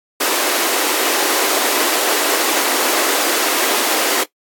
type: high-pass noise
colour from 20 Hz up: pink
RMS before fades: -17 dBFS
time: 0.2-4.24 s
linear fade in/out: 10 ms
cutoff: 290 Hz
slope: 48 dB/octave
effects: noise-tail reverb RT60 0.1 s tail -17 dB re dry + AAC 64 kbps